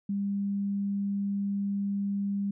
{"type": "tone", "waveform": "sine", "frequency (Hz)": 200, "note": "G3", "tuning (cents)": 35, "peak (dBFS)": -27, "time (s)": [0.09, 2.51], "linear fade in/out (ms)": 5, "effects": []}